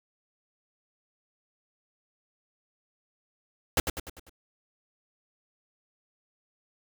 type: noise with echo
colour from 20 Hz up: pink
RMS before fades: -23 dBFS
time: 3.77-3.8 s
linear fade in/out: 2 ms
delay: 99 ms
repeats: 5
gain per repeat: -6 dB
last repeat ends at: 4.295 s
effects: none